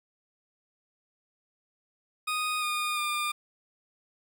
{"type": "tone with pitch steps", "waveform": "20% pulse", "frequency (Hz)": [1242, 1222.1, 1202.5], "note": ["D#6", "D#6", "D6"], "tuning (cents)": [-3, -31, 41], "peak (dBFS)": -23, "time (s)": [2.27, 3.32], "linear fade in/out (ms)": 10, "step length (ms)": 350, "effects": ["10-bit"]}